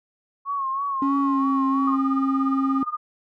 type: tone with vibrato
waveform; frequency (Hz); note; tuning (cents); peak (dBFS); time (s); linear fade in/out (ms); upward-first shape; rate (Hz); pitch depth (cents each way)
sine; 1095; C#6; -22; -23; 0.45-1.98; 50; sine; 3.1; 57
type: tone with pitch glide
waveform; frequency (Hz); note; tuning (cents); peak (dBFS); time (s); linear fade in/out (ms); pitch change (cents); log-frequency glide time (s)
triangle; 277.2 to 269.6; C#4 to C#4; 0 to -48; -18; 1.02-2.83; 2; -48; 1.32-1.42
type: tone with tremolo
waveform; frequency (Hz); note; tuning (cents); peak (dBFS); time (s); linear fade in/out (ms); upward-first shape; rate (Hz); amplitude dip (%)
sine; 1220; D#6; -34; -22; 1.87-2.97; 5; sine; 17; 90
effects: none